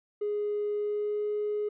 triangle tone with pitch glide, 415.3 to 418.4 Hz, G#4 to G#4, 0 to +13 cents, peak -24 dBFS, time 0.21-1.69 s, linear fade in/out 10 ms, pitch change +13 cents, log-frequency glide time 0.73-1.26 s, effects tanh soft clip ceiling -25 dBFS + resampled to 8000 Hz

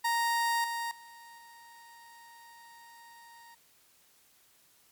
30% pulse tone with level steps, 932.3 Hz, A#5, in tune, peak -24 / -30 / -47 / -49 dBFS, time 0.04-3.55 s, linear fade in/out 10 ms, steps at 0.64 / 0.91 / 1.38 s, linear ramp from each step 2 ms, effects white hiss -64 dBFS RMS until 4.91 s + MP3 96 kbps

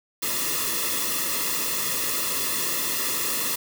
white noise with comb filter, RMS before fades -26 dBFS, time 0.22-3.56 s, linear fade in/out 10 ms, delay 1.3 ms, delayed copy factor -1, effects none

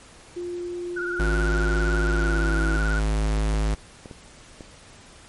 sine tone with pitch glide, 351.4 to 327.9 Hz, F4 to E4, +11 to -9 cents, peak -28 dBFS, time 0.36-2.77 s, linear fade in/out 10 ms, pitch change -120 cents, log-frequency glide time 2.02-2.65 s
sine tone with vibrato, 1446 Hz, F#6, 40 cents flat, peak -27 dBFS, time 0.96-3 s, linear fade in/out 10 ms, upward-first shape triangle, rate 18 Hz, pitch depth 82 cents each way
square tone, 52.8 Hz, G#1, 29 cents sharp, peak -21 dBFS, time 1.19-3.75 s, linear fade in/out 10 ms
clicks, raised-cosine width 2 ms, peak -25 dBFS, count 4, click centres 3.541 / 4.058 / 4.112 / 4.608 s
effects pink hiss -48 dBFS RMS until 5.28 s + MP3 48 kbps

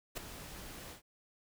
pink noise with ADSR envelope, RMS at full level -36 dBFS, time 0.15-1.02 s, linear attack 25 ms, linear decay 5 ms, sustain -12 dB, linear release 110 ms, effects none

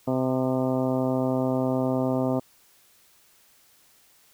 harmonic tone with a mistuned harmonic, 129.5 Hz, C3, 17 cents flat, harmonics 1 / 2 / 3 / 4 / 5 / 6 / 7 / 8 / 9, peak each -30 / -25 / -32 / -30 / -30 / -38 / -38 / -42 / -42 dBFS, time 0.07-2.4 s, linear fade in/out 10 ms, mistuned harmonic 9, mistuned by +54 cents, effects white hiss -59 dBFS RMS until 4.33 s

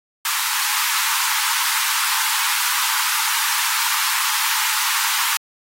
pink high-pass noise, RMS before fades -21 dBFS, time 0.25-5.37 s, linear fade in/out 2 ms, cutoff 860 Hz, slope 96 dB/octave, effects AAC 48 kbps

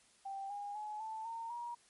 sine tone with pitch steps, 784 / 814.9 / 847.1 / 880.5 / 915.3 / 951.4 Hz, G5 / G#5 / G#5 / A5 / A#5 / A#5, 0 / -33 / +34 / +1 / -32 / +35 cents, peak -40 dBFS, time 0.25-1.75 s, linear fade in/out 10 ms, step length 250 ms, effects white hiss -67 dBFS RMS until 1.89 s + MP3 48 kbps

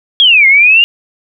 sine exponential two-way sweep, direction down then up, 3376 to 2100 to 2855 Hz, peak -3 dBFS, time 0.2-0.84 s, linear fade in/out 0 ms, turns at 0.47 s, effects none

